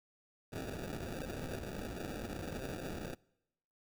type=noise with sample-and-hold; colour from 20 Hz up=violet; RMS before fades=-42 dBFS; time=0.52-3.15 s; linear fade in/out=10 ms; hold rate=1050 Hz; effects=noise-tail reverb RT60 0.9 s tail -25 dB re dry